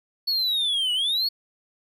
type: linear two-way sweep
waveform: triangle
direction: down then up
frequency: 4435 to 2889 to 4435 Hz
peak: -20 dBFS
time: 0.27-1.29 s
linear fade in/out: 10 ms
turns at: 0.93 s
effects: none